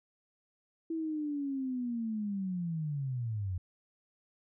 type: linear sweep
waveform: sine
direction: down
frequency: 329.6 to 87.31 Hz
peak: -32 dBFS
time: 0.9-3.58 s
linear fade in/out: 5 ms
effects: none